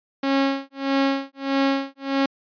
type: tone with tremolo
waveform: sawtooth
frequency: 273.2 Hz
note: C#4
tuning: 25 cents flat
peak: -13 dBFS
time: 0.23-2.26 s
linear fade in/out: 5 ms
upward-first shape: sine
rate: 1.6 Hz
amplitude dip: 100%
effects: resampled to 11025 Hz